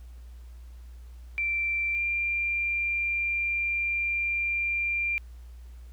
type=tone pair in turn; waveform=sine; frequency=2349 / 2380 Hz; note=D7 / D7; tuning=0 / +22 cents; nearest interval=unison; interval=22 cents; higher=second; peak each=-25 dBFS; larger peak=neither; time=1.38-1.95 / 1.95-5.18 s; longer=second; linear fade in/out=0 ms; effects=added 60 Hz sine -42 dBFS peak until 5.92 s + pink hiss -63 dBFS RMS until 5.92 s